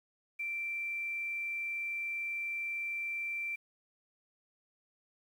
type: tone with quantisation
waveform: sine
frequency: 2349 Hz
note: D7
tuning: in tune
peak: -34 dBFS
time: 0.39-3.56 s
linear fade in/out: 10 ms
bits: 10
effects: none